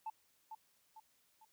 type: tone with echo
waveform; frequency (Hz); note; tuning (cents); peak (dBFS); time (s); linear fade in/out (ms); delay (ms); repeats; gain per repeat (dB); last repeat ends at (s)
sine; 880; A5; 0; -38; 0.06-0.1; 5; 450; 3; -7; 1.45
effects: tanh soft clip ceiling -36 dBFS + white hiss -74 dBFS RMS until 1.52 s